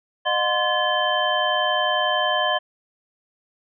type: tone cluster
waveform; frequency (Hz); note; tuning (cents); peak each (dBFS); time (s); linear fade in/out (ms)
sine; 611 / 722 / 1040 / 1719 / 3101; D#5 / F#5 / C6 / A6 / G7; -32 / -43 / -11 / -41 / -19; -25; 0.25-2.59; 20
effects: none